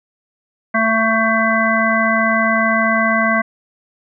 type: harmonic tone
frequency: 223.1 Hz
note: A3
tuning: 24 cents sharp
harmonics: 1 / 3 / 5 / 7 / 9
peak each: -19 / -19 / -19 / -19 / -19 dBFS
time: 0.74-3.42 s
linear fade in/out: 10 ms
effects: none